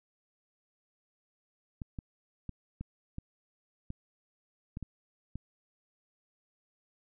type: clicks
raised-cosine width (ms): 5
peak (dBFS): -26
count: 9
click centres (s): 1.818 / 1.988 / 2.493 / 2.81 / 3.184 / 3.904 / 4.771 / 4.827 / 5.356
effects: none